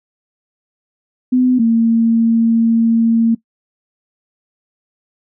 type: tone pair in turn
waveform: sine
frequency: 252.6 / 228.5 Hz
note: B3 / A#3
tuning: +39 / -34 cents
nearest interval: major second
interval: 173 cents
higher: first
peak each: -9 dBFS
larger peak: neither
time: 1.32-1.59 / 1.59-3.35 s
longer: second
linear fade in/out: 10 ms
effects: noise-tail reverb RT60 0.1 s tail -20 dB re dry